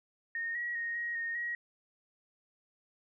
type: tone with pitch steps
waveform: sine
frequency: 1845 / 1912 / 1863 / 1887 / 1849 / 1899 Hz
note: A#6 / A#6 / A#6 / A#6 / A#6 / A#6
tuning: -18 / +43 / -2 / +21 / -15 / +32 cents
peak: -33 dBFS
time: 0.35-1.55 s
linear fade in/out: 2 ms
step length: 200 ms
effects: none